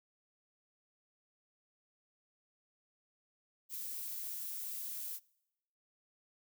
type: noise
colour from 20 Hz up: violet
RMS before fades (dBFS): -42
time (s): 3.69-5.2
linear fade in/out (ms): 50
effects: noise-tail reverb RT60 0.9 s tail -25 dB re dry